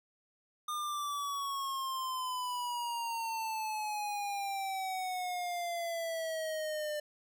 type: exponential sweep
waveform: square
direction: down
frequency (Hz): 1216 to 596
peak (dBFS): -35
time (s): 0.68-7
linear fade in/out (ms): 5
effects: none